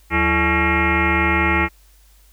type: tone with frequency modulation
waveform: sine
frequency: 1108.7 Hz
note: C#6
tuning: in tune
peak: -14 dBFS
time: 0.1-1.69 s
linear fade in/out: 50 ms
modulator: 258 Hz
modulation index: 4.9
effects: added 50 Hz sine -49 dBFS peak until 2.32 s + white hiss -56 dBFS RMS until 2.32 s